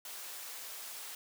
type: high-pass noise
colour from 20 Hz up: white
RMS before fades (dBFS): -45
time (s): 0.05-1.15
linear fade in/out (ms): 2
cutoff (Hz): 490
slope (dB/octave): 12
effects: none